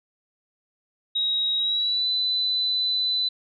sine tone with pitch glide, 3808 to 4002 Hz, A#7 to B7, +36 to +22 cents, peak -21 dBFS, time 1.15-3.29 s, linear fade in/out 10 ms, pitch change +86 cents, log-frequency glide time 1.57-2.08 s, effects none

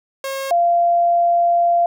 sawtooth / sine tone pair in turn, 541 / 690.5 Hz, C#5 / F5, -42 / -20 cents, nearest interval major third, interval 422 cents, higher second, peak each -19 / -12 dBFS, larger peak second, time 0.24-0.51 / 0.51-1.86 s, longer second, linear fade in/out 2 ms, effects none

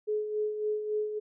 sine tone with tremolo, 424.7 Hz, G#4, 39 cents sharp, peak -26 dBFS, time 0.07-1.2 s, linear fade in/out 20 ms, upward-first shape sine, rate 3.6 Hz, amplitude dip 55%, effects none

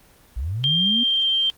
sine linear sweep, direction up, 51.91 to 246.9 Hz, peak -23 dBFS, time 0.36-1.04 s, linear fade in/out 10 ms
sine tone with pitch glide, 3183 to 3152 Hz, G7 to G7, +26 to +9 cents, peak -17 dBFS, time 0.64-1.5 s, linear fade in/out 0 ms, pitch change -17 cents, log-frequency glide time 0.85-1.35 s
effects pink hiss -53 dBFS RMS until 1.57 s + Opus 24 kbps

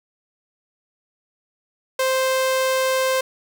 sawtooth tone, 523 Hz, C5, 1 cent flat, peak -14 dBFS, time 1.99-3.21 s, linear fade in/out 5 ms, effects none

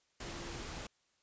sine tone in noise, 341.2 Hz, F4, 40 cents flat, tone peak -50 dBFS, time 0.25-0.61 s, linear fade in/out 5 ms, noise pink, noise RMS -44 dBFS, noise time 0.2-0.87 s, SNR -9 dB, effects white hiss -75 dBFS RMS until 1.22 s + resampled to 16000 Hz

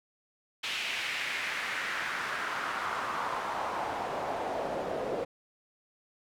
pink noise with band-pass filter sweep, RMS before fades -34 dBFS, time 0.63-5.25 s, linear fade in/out 10 ms, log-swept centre 2800 to 510 Hz, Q 2.2, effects none

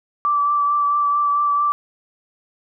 sine tone with vibrato, 1163 Hz, D6, 17 cents flat, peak -15 dBFS, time 0.25-1.72 s, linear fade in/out 0 ms, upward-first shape triangle, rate 4.5 Hz, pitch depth 20 cents each way, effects none

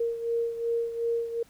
sine beating tone pair, 464.5 / 467.2 Hz, A#4 / A#4, -6 / +4 cents, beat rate 2.7 Hz, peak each -27 / -33 dBFS, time 0-1.43 s, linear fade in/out 5 ms, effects pink hiss -59 dBFS RMS until 1.49 s

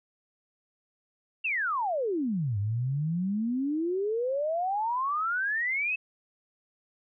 sine exponential two-way sweep, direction down then up, 2806 to 98 to 2636 Hz, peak -26 dBFS, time 1.44-5.96 s, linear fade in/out 10 ms, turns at 2.58 s, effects none

